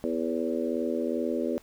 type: harmonic tone with a mistuned harmonic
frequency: 82.41 Hz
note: E2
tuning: in tune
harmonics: 3 / 4 / 5 / 6 / 7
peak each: -31 / -32 / -33 / -34 / -34 dBFS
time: 0.04-1.58 s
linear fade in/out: 0 ms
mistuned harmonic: 7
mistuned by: -17 cents
effects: pink hiss -57 dBFS RMS until 1.62 s